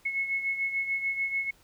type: beating tone pair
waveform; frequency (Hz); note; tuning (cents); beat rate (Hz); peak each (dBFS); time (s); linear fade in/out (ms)
sine; 2186 / 2192.8; C#7 / C#7; -25 / -19; 6.8; -28 / -35; 0.05-1.51; 10
effects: pink hiss -61 dBFS RMS until 1.63 s